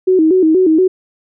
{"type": "tone with vibrato", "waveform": "sine", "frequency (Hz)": 343.4, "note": "F4", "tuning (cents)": -29, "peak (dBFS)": -7, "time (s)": [0.07, 0.88], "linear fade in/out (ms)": 10, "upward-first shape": "square", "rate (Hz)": 4.2, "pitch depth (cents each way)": 140, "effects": []}